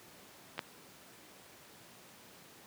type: clicks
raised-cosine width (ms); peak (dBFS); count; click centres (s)
0.3; -26 / -18; 2; 0.58 / 0.592
effects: pink hiss -56 dBFS RMS until 2.66 s + high-pass 150 Hz 12 dB/octave